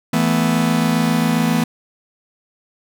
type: chord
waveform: 45% pulse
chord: E suspended fourth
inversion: none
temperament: just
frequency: 164.81 / 219.8 / 247.2 Hz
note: E3 / A3 / B3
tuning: 0 / -2 / +2 cents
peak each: -19 dBFS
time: 0.13-1.64 s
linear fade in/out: 5 ms
effects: none